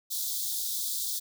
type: high-pass noise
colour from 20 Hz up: white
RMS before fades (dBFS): -32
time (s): 0.1-1.2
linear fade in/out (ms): 20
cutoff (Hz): 3400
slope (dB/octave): 96
effects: none